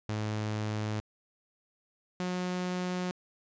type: tone pair in turn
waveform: sawtooth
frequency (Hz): 107.1 / 181.06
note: A2 / F#3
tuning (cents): -46 / -37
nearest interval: major sixth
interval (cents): 909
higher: second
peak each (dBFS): -27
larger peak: neither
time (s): 0.09-1 / 2.2-3.11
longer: neither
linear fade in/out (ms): 0
effects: resampled to 16000 Hz